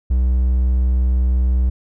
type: tone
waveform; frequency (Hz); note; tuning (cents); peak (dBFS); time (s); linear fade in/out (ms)
triangle; 62.8; B1; +30; -11; 0.1-1.7; 10
effects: none